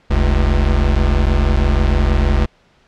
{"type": "tone pair together", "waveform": "square", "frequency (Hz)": [44.34, 70.6], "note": ["F1", "C#2"], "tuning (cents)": [27, 32], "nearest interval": "minor sixth", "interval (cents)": 805, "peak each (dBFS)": -15, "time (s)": [0.1, 2.46], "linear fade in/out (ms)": 10, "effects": ["pink hiss -54 dBFS RMS until 2.87 s", "low-pass 4000 Hz 12 dB/octave"]}